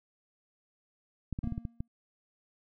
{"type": "clicks", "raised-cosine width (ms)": 5, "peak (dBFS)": -22, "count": 8, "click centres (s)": [1.327, 1.389, 1.442, 1.474, 1.523, 1.579, 1.652, 1.805]}
{"type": "tone with exponential decay", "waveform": "triangle", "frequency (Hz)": 233.1, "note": "A#3", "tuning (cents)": 0, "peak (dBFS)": -32, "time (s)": [1.43, 1.88], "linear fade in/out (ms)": 5, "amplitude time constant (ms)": 96}
{"effects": []}